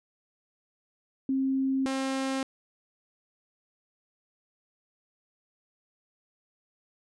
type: tone pair in turn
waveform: sine / sawtooth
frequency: 267 / 267 Hz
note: C4 / C4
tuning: +35 / +35 cents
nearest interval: unison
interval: 0 cents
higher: neither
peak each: -24 dBFS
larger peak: neither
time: 1.29-1.86 / 1.86-2.43 s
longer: neither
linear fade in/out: 2 ms
effects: resampled to 22050 Hz